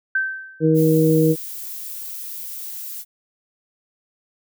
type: tone with exponential decay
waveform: sine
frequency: 1550 Hz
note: G6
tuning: 20 cents flat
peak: -15 dBFS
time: 0.15-0.75 s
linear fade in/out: 5 ms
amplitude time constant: 130 ms
type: harmonic tone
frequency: 158.5 Hz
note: D#3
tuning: 32 cents sharp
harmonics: 1 / 2 / 3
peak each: -17 / -17 / -17 dBFS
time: 0.6-1.36 s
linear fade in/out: 50 ms
type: noise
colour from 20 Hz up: violet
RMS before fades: -32 dBFS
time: 0.74-3.05 s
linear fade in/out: 50 ms
effects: none